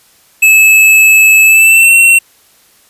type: tone with pitch glide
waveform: square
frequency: 2602 to 2719 Hz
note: E7 to F7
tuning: -23 to -47 cents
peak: -3 dBFS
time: 0.42-2.19 s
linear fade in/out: 10 ms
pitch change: +76 cents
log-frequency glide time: 1.44-1.95 s
effects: white hiss -47 dBFS RMS until 2.89 s + resampled to 32000 Hz